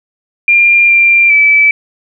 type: tone with pitch steps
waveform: sine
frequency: 2395 / 2377 / 2307 Hz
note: D7 / D7 / D7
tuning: +33 / +20 / -31 cents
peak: -4 dBFS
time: 0.48-1.71 s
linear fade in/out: 2 ms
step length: 410 ms
effects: none